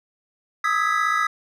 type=chord; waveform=triangle; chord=E major seventh; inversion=third; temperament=equal with one note detuned; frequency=1244.5 / 1300.4 / 1661.2 / 1975.5 Hz; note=D#6 / E6 / G#6 / B6; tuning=0 / -24 / 0 / 0 cents; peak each=-21 / -22 / -25 / -24 dBFS; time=0.64-1.27 s; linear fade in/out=5 ms; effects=none